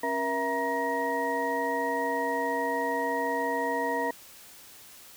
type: tone cluster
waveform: sine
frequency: 274.3 / 473.8 / 660 / 947 / 1886 Hz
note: C#4 / A#4 / E5 / A#5 / A#6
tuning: -18 / +28 / +2 / +27 / +20 cents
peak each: -35 / -32 / -34 / -30 / -34 dBFS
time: 0.03-4.11 s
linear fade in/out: 5 ms
effects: white hiss -50 dBFS RMS until 5.16 s

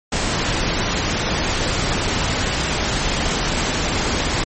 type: noise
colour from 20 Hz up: pink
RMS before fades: -20 dBFS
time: 0.12-4.44 s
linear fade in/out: 5 ms
effects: MP3 32 kbps

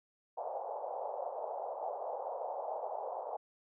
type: band-pass noise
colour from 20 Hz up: white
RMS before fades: -40 dBFS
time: 0.37-3.37 s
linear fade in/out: 10 ms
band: 500 to 860 Hz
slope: 48 dB/octave
effects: none

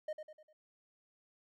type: tone with echo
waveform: triangle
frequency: 616 Hz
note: D#5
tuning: 17 cents flat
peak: -34 dBFS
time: 0.08-0.13 s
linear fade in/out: 5 ms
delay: 100 ms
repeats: 4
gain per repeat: -7 dB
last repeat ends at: 0.53 s
effects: none

